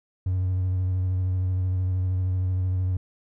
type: tone with vibrato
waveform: triangle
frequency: 92.5 Hz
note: F#2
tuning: in tune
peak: -19 dBFS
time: 0.26-2.97 s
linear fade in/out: 5 ms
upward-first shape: sine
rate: 13 Hz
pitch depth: 23 cents each way
effects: tanh soft clip ceiling -16 dBFS